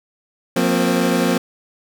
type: chord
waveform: 25% pulse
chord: F suspended fourth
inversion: none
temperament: equal with one note detuned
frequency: 178.49 / 233.1 / 261.6 Hz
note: F3 / Bb3 / C4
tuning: +38 / 0 / 0 cents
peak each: -16 dBFS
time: 0.56-1.38 s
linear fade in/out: 5 ms
effects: none